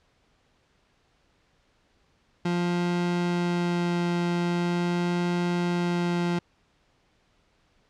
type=tone with vibrato; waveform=30% pulse; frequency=174.61 Hz; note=F3; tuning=in tune; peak=-21 dBFS; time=2.45-6.39 s; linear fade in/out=5 ms; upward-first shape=sine; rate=0.43 Hz; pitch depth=8 cents each way; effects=pink hiss -66 dBFS RMS until 7.89 s + low-pass 5000 Hz 12 dB/octave